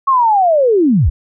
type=linear sweep; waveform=sine; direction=down; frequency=1108.7 to 47.05 Hz; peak=-8 dBFS; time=0.07-1.1 s; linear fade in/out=10 ms; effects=none